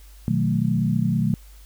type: chord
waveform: sine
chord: B dominant seventh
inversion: none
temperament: equal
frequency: 123.47 / 155.56 / 185 / 220 Hz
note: B2 / D#3 / F#3 / A3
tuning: 0 / 0 / 0 / 0 cents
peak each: -24 dBFS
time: 0.28-1.34 s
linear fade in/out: 0 ms
effects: added 50 Hz sine -43 dBFS peak until 1.65 s + white hiss -54 dBFS RMS until 1.65 s